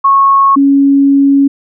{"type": "tone pair in turn", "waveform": "sine", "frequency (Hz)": [1098, 277.7], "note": ["C#6", "C#4"], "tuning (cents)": [-17, 3], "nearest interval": "2 octaves", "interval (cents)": 2380, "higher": "first", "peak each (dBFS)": -4, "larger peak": "neither", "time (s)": [[0.04, 0.56], [0.56, 1.48]], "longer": "second", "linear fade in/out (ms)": 10, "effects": []}